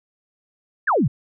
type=exponential sweep; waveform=sine; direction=down; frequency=1864.7 to 107 Hz; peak=-15 dBFS; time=0.87-1.08 s; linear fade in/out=10 ms; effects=none